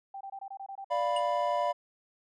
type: tone bursts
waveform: sine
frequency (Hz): 784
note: G5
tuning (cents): 0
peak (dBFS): -38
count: 8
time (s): 0.14-0.845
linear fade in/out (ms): 5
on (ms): 68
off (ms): 23
type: chord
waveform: triangle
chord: B diminished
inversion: first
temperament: equal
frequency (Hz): 587.3 / 698.5 / 987.8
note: D5 / F5 / B5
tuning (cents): 0 / 0 / 0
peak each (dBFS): -29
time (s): 0.9-1.73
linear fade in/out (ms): 20
type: tone with exponential decay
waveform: square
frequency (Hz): 2901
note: F#7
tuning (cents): -35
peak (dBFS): -31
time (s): 1.16-1.24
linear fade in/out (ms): 5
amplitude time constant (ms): 16
effects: resampled to 22050 Hz